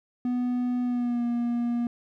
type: tone with pitch glide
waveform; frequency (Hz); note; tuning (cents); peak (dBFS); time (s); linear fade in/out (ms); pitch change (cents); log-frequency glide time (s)
triangle; 246.9 to 238.2; B3 to A#3; 0 to +38; -22; 0.25-1.87; 2; -62; 0.83-1.24
effects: none